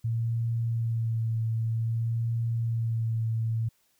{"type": "tone with vibrato", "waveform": "sine", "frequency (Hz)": 114.3, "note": "A#2", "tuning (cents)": -34, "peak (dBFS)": -25, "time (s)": [0.04, 3.69], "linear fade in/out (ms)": 10, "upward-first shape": "sine", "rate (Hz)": 0.53, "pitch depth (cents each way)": 23, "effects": ["white hiss -69 dBFS RMS until 3.99 s"]}